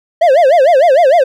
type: tone with vibrato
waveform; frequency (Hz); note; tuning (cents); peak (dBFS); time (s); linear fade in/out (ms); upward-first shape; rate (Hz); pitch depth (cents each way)
triangle; 604; D5; +48; -3; 0.21-1.24; 10; sine; 6.6; 280
effects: none